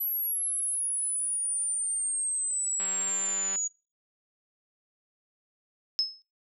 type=exponential sweep; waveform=sine; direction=down; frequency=11840 to 6760 Hz; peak=-27 dBFS; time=0-3.68 s; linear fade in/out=10 ms
type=click train; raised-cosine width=0.3 ms; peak=-26 dBFS; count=148; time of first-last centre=2.8-3.558 s; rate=194 Hz
type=tone with exponential decay; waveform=sine; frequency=5190 Hz; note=E8; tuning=28 cents flat; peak=-20 dBFS; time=5.99-6.22 s; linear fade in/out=0 ms; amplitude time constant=49 ms
effects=noise-tail reverb RT60 0.3 s tail -23 dB re dry